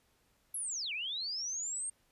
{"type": "linear two-way sweep", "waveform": "sine", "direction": "down then up", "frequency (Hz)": [11410, 2264, 8750], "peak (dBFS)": -35, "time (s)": [0.54, 1.9], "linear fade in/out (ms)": 5, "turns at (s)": 0.93, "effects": ["pink hiss -72 dBFS RMS until 2.11 s", "resampled to 32000 Hz"]}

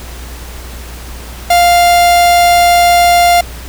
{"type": "tone", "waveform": "45% pulse", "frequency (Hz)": 698.5, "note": "F5", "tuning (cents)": 0, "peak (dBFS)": -5, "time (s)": [1.5, 3.41], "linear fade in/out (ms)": 5, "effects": ["added 60 Hz sine -26 dBFS peak until 3.68 s", "pink hiss -31 dBFS RMS until 3.68 s"]}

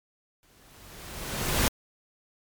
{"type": "noise with exponential growth", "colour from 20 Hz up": "pink", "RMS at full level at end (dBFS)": -22, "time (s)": [0.43, 1.68], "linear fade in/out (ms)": 0, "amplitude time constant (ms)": 270, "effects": ["MP3 96 kbps"]}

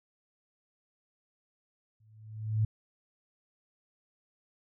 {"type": "tone with exponential growth", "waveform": "sine", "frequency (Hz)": 108.7, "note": "A2", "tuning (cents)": -21, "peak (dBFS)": -22, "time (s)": [2, 2.65], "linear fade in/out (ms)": 5, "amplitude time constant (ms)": 140, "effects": []}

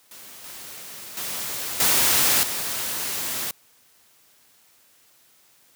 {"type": "noise with level steps", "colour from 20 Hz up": "white", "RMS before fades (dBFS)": [-43, -39, -30, -19, -28], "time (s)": [0.11, 3.51], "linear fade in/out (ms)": 2, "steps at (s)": [0.44, 1.17, 1.8, 2.43], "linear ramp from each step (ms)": 2, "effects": ["white hiss -58 dBFS RMS until 5.75 s", "high-pass 80 Hz 12 dB/octave"]}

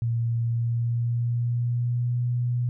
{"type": "tone with pitch glide", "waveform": "sine", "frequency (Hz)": [116.54, 121.91], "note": ["A#2", "B2"], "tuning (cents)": [0, -22], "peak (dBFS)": -22, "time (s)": [0.02, 2.69], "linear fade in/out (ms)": 0, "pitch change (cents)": 78, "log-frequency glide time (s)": [0.42, 2.21], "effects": []}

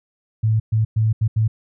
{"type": "tone bursts at uneven times", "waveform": "sine", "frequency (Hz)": 110, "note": "A2", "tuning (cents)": 0, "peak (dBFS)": -14, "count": 5, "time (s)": [[0.43, 0.6], [0.72, 0.85], [0.96, 1.13], [1.21, 1.28], [1.36, 1.48]], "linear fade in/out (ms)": 10, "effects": []}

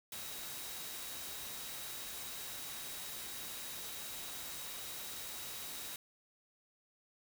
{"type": "tone in noise", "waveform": "sine", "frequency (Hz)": 3829, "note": "A#7", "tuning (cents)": 46, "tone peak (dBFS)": -53, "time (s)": [0.12, 5.96], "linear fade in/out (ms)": 2, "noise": "white", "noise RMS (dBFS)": -45, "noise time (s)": [0.12, 5.96], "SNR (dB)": -11, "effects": []}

